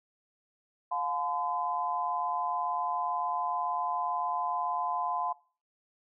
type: tone cluster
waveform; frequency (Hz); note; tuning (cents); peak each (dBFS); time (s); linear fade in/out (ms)
sine; 709 / 860 / 1018; F5 / A5 / C6; +26 / -40 / -48; -34 / -36 / -31; 0.91-5.33; 10
effects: noise-tail reverb RT60 0.4 s tail -22 dB re dry